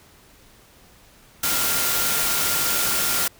sine tone in noise, 1396.9 Hz, F6, in tune, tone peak -31 dBFS, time 1.43-3.28 s, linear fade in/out 5 ms, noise white, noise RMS -22 dBFS, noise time 1.43-3.28 s, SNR -12 dB, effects pink hiss -52 dBFS RMS until 3.39 s

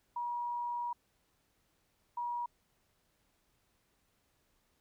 sine tone bursts at uneven times, 959 Hz, A#5, 49 cents sharp, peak -34 dBFS, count 2, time 0.16-0.93 / 2.17-2.46 s, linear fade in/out 5 ms, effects pink hiss -75 dBFS RMS until 4.8 s

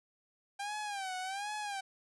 sawtooth tone with vibrato, 791 Hz, G5, 15 cents sharp, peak -33 dBFS, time 0.59-1.81 s, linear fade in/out 10 ms, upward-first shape sine, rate 1.3 Hz, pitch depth 120 cents each way, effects resampled to 24000 Hz

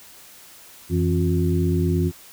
harmonic tone with a mistuned harmonic, 89 Hz, F2, 33 cents sharp, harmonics 1 / 2 / 3 / 4, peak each -21 / -22 / -27 / -25 dBFS, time 0.89-2.12 s, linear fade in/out 50 ms, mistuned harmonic 2, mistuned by -120 cents, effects white hiss -46 dBFS RMS until 2.32 s

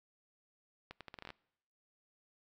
accelerating click train, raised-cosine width 0.3 ms, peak -30 dBFS, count 10, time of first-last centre 0.91-1.304 s, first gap 97 ms, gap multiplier 0.78, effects noise-tail reverb RT60 0.8 s tail -24 dB re dry

